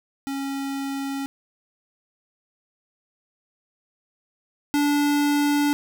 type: tone pair in turn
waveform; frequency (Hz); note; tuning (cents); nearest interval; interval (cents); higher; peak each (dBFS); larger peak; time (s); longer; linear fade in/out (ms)
square; 274.7 / 290.3; C#4 / D4; -16 / -20; minor second; 96; second; -27 / -19; second; 0.27-1.26 / 4.74-5.73; neither; 0
effects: none